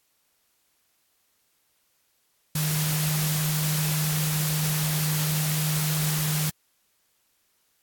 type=tone in noise; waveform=sine; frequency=153.8 Hz; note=D#3; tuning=20 cents flat; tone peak=-24 dBFS; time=2.55-6.5 s; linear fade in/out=5 ms; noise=white; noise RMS=-29 dBFS; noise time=2.55-6.5 s; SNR=+2 dB; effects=white hiss -69 dBFS RMS until 7.82 s + AAC 64 kbps